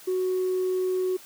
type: tone with tanh clipping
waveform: triangle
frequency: 370 Hz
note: F#4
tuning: in tune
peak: -23 dBFS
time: 0.07-1.17 s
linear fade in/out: 10 ms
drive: 5 dB
effects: white hiss -48 dBFS RMS until 1.25 s + high-pass 150 Hz 12 dB/octave